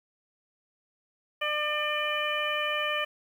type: harmonic tone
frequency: 599 Hz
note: D5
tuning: 34 cents sharp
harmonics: 1 / 2 / 3 / 4 / 5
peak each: -33 / -33 / -33 / -33 / -33 dBFS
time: 1.41-3.05 s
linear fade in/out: 10 ms
effects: 9-bit